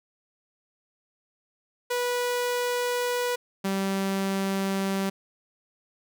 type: tone pair in turn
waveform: sawtooth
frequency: 489.5 / 194.26 Hz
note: B4 / G3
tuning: -15 / -15 cents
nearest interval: octave + major third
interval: 1600 cents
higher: first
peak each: -21 dBFS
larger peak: neither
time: 1.9-3.36 / 3.64-5.1 s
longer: neither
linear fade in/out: 10 ms
effects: none